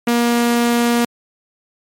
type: tone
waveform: sawtooth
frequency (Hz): 237.3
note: A#3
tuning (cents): +31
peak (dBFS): -9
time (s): 0.07-1.05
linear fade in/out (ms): 5
effects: MP3 64 kbps